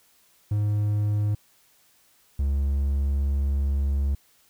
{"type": "tone pair in turn", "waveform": "triangle", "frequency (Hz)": [104.3, 69.61], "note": ["G#2", "C#2"], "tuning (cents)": [8, 8], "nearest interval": "perfect fifth", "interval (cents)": 700, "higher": "first", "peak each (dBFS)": -19, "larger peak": "neither", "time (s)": [[0.51, 1.35], [2.39, 4.15]], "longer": "second", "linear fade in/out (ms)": 5, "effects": ["white hiss -61 dBFS RMS until 4.49 s"]}